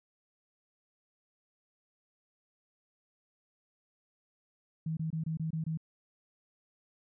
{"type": "tone bursts", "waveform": "sine", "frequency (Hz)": 160, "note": "D#3", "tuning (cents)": 49, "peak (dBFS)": -31, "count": 7, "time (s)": [4.86, 5.774], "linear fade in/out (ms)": 5, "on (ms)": 110, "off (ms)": 24, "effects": []}